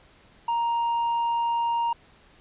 sine tone with tanh clipping, 935 Hz, A#5, 5 cents sharp, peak -23 dBFS, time 0.48-1.93 s, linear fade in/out 5 ms, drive 3 dB, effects pink hiss -56 dBFS RMS until 2.4 s + resampled to 8000 Hz

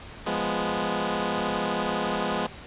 10% pulse chord, F diminished, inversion none, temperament equal, 174.61 / 207.7 / 246.9 Hz, F3 / Ab3 / Cb4, 0 / 0 / 0 cents, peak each -23 / -20 / -22 dBFS, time 0.26-2.47 s, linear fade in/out 10 ms, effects pink hiss -43 dBFS RMS until 2.66 s + resampled to 8000 Hz

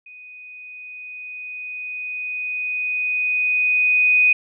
sine tone with level ramp, 2490 Hz, D#7, 1 cent sharp, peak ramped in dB -39 to -11 dBFS, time 0.06-4.33 s, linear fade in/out 5 ms, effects none

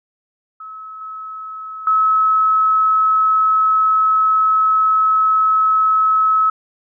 sine tone with level steps, 1291 Hz, E6, 37 cents flat, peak -30 / -27 / -11 dBFS, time 0.6-6.5 s, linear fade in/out 5 ms, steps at 1.01 / 1.87 s, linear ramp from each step 2 ms, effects none

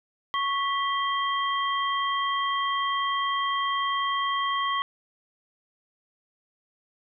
sine tone cluster, 1107 / 1966 / 3185 Hz, C#6 / B6 / G7, -3 / -8 / +27 cents, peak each -25 / -32 / -32 dBFS, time 0.34-4.82 s, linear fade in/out 0 ms, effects none

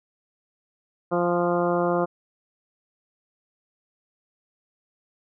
harmonic tone with a mistuned harmonic, 174.61 Hz, F3, in tune, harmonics 1 / 2 / 3 / 4 / 5 / 6 / 7 / 8, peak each -28 / -25 / -25 / -28 / -34 / -32 / -32 / -37 dBFS, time 1.11-2.06 s, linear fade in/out 20 ms, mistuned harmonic 5, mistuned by -20 cents, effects none

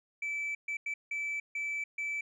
sine tone bursts at uneven times, 2314 Hz, D7, 26 cents flat, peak -30 dBFS, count 6, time 0.22-0.55 / 0.68-0.77 / 0.86-0.94 / 1.11-1.4 / 1.55-1.84 / 1.98-2.21 s, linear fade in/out 5 ms, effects tanh soft clip ceiling -31 dBFS

